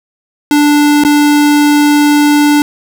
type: tone with dropouts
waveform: square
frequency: 293.7 Hz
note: D4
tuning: in tune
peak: -6 dBFS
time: 0.51-2.62 s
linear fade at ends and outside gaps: 1 ms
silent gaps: 1.037-1.049 s
effects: none